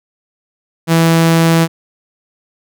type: tone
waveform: sawtooth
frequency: 164.81 Hz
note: E3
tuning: in tune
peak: -4 dBFS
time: 0.87-1.68 s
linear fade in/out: 50 ms
effects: none